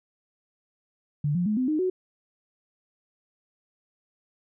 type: tone with pitch steps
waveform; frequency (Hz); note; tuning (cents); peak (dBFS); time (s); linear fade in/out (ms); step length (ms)
sine; 146.83 / 176.64 / 212.5 / 255.6 / 307.5 / 370; D3 / F3 / G#3 / C4 / D#4 / F#4; 0 / +20 / +40 / -40 / -20 / 0; -22; 1.24-1.9; 5; 110
effects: none